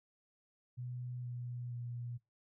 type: tone with pitch steps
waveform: sine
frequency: 123.8 / 122.1 / 120.41 Hz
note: B2 / B2 / B2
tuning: +5 / -19 / -43 cents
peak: -40 dBFS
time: 0.77-2.18 s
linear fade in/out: 20 ms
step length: 470 ms
effects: noise-tail reverb RT60 0.2 s tail -20 dB re dry